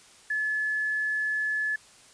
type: tone with tanh clipping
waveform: triangle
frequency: 1720 Hz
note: A6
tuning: 40 cents flat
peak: -25 dBFS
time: 0.3-1.76 s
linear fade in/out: 5 ms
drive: 3 dB
effects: white hiss -54 dBFS RMS until 2.13 s + resampled to 22050 Hz